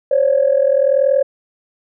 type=tone pair together; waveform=sine; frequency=529.3 / 570 Hz; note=C5 / C#5; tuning=+20 / +48 cents; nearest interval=minor second; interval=128 cents; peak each=-13 dBFS; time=0.11-1.23 s; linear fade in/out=5 ms; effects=tanh soft clip ceiling -4 dBFS